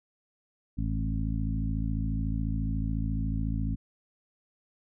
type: harmonic tone with a mistuned harmonic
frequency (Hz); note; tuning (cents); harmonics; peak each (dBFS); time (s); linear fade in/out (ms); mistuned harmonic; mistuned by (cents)
54.1; A1; -29; 1 / 2 / 3 / 4 / 5; -30 / -33 / -35 / -36 / -37; 0.77-3.76; 20; 1; -60
effects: none